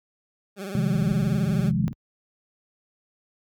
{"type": "tone with vibrato", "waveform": "20% pulse", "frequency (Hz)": 195.2, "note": "G3", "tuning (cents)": -7, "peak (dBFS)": -27, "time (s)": [0.56, 1.72], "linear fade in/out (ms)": 50, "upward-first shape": "sine", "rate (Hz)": 19, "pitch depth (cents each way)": 92}
{"type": "chord", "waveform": "sine", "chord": "F minor seventh", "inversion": "second", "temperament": "equal", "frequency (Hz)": [130.81, 155.56, 174.61, 207.7], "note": ["C3", "Eb3", "F3", "Ab3"], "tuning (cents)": [0, 0, 0, 0], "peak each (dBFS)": -26, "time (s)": [0.75, 1.88], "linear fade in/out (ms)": 0}
{"type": "low-pass noise", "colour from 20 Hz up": "white", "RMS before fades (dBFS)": -34, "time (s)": [0.94, 1.93], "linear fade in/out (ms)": 0, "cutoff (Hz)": 250, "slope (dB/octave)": 48}
{"effects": ["high-pass 60 Hz 12 dB/octave"]}